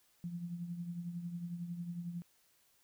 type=tone with tremolo; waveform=sine; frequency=172.9 Hz; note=F3; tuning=17 cents flat; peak=-36 dBFS; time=0.24-2.22 s; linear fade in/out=0 ms; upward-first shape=triangle; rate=11 Hz; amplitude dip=65%; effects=white hiss -71 dBFS RMS until 2.83 s